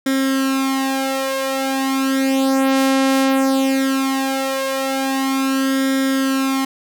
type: tone with flanger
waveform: sawtooth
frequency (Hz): 268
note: C4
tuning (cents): +42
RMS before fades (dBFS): -18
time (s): 0.06-6.65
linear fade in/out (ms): 5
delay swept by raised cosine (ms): 0.56 to 3.76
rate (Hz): 0.17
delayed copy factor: +0.75
effects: none